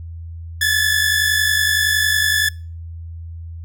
sawtooth tone pair together, 1700 / 1750.8 Hz, G#6 / A6, +40 / -9 cents, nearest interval minor second, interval 51 cents, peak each -14 dBFS, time 0.61-2.49 s, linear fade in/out 5 ms, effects noise-tail reverb RT60 0.4 s tail -25 dB re dry + added 83 Hz sine -29 dBFS peak until 3.64 s

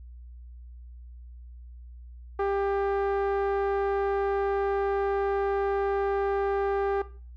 sawtooth tone with low-pass filter, 396.9 Hz, G4, 22 cents sharp, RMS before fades -27 dBFS, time 2.39-7.02 s, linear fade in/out 5 ms, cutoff 1200 Hz, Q 1.2, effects noise-tail reverb RT60 0.4 s tail -17 dB re dry + added 60 Hz sine -42 dBFS peak until 7.36 s

